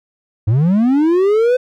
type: linear sweep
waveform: triangle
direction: up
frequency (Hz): 98 to 512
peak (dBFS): -8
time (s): 0.47-1.57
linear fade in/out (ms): 10
effects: none